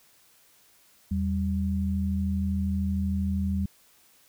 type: tone pair together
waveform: sine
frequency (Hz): 81.86 / 194.7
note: E2 / G3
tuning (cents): -12 / -12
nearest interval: octave + minor third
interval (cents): 1500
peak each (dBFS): -27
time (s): 1.11-3.66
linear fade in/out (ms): 5
effects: white hiss -60 dBFS RMS until 4.28 s